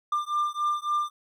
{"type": "beating tone pair", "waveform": "triangle", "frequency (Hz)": [1192, 1195.6], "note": ["D6", "D6"], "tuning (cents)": [25, 31], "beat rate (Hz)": 3.6, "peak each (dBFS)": -26, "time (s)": [0.12, 1.1], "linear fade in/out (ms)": 5, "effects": []}